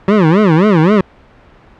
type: tone with vibrato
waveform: 25% pulse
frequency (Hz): 183.1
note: F#3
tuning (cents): -18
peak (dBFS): -3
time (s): 0.08-1.01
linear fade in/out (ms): 2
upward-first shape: sine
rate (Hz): 3.8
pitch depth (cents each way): 290
effects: pink hiss -43 dBFS RMS until 1.79 s + low-pass 2000 Hz 12 dB/octave